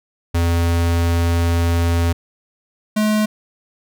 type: tone pair in turn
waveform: square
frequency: 84.9 / 213.5 Hz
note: F2 / G#3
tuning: -48 / +48 cents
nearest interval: octave + major third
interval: 1596 cents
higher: second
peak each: -15 / -15 dBFS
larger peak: neither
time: 0.34-2.13 / 2.96-3.26 s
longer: first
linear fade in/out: 10 ms
effects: none